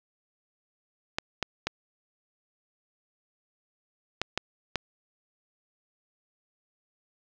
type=clicks; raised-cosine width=0.2 ms; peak=-9 dBFS; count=6; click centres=1.185 / 1.427 / 1.67 / 4.216 / 4.376 / 4.757 s; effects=low-pass 5000 Hz 12 dB/octave + 7-bit